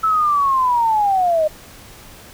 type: linear sweep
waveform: sine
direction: down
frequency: 1318.5 to 604 Hz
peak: -13 dBFS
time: 0.03-1.48 s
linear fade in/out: 10 ms
effects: pink hiss -41 dBFS RMS until 2.33 s